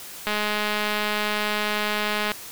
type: click train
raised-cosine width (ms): 0.3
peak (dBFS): -9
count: 431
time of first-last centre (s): 0.27-2.318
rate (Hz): 210
effects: white hiss -39 dBFS RMS until 2.51 s